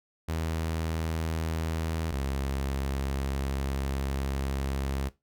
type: tone pair in turn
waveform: sawtooth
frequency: 80.8 / 67.94 Hz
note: E2 / C#2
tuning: -34 / -34 cents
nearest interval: minor third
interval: 300 cents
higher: first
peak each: -25 dBFS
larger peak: neither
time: 0.28-2.12 / 2.12-5.09 s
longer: second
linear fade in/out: 10 ms
effects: noise-tail reverb RT60 0.2 s tail -17 dB re dry